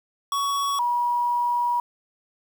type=tone pair in turn; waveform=square / sine; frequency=1121 / 963.2 Hz; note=C#6 / B5; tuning=+19 / -44 cents; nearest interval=minor third; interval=263 cents; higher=first; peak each=-23 / -20 dBFS; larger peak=second; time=0.32-0.79 / 0.79-1.8 s; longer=second; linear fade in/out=2 ms; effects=8-bit